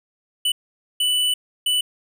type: tone bursts at uneven times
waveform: square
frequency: 2977 Hz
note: F#7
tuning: 10 cents sharp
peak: -18 dBFS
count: 3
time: 0.45-0.52 / 1-1.34 / 1.66-1.81 s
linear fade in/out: 5 ms
effects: none